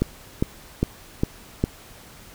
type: click train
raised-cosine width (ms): 3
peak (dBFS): -6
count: 5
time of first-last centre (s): 0.02-1.639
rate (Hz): 2.47
effects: pink hiss -46 dBFS RMS until 2.34 s